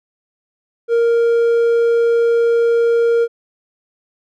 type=tone with hard clipping; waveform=sine; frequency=466.2 Hz; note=A#4; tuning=in tune; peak=-12 dBFS; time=0.88-3.28 s; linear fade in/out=50 ms; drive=3 dB; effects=none